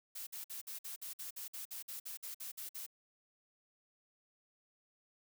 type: noise bursts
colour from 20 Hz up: blue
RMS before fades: -45 dBFS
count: 16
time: 0.15-2.865 s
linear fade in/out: 10 ms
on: 120 ms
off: 53 ms
effects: none